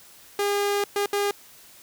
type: tone bursts at uneven times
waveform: sawtooth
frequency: 405.9 Hz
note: G#4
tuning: 40 cents flat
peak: -18 dBFS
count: 3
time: 0.39-0.84 / 0.96-1.06 / 1.13-1.31 s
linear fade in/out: 2 ms
effects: white hiss -50 dBFS RMS until 1.82 s